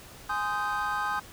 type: chord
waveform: triangle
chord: Ab major seventh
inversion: none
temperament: just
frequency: 830.6 / 1038.3 / 1245.9 / 1557.4 Hz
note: Ab5 / C6 / Eb6 / G6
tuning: 0 / -14 / +2 / -12 cents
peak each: -31 / -33 / -30 / -31 dBFS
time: 0.29-1.2 s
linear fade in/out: 10 ms
effects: pink hiss -48 dBFS RMS until 1.32 s